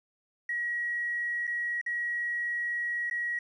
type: tone with dropouts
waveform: triangle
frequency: 1908 Hz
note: A#6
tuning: 40 cents sharp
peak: -25 dBFS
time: 0.49-3.39 s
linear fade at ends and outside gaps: 5 ms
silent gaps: 1.47-1.475 / 1.814-1.862 / 3.099-3.11 s
effects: tanh soft clip ceiling -27 dBFS + resampled to 22050 Hz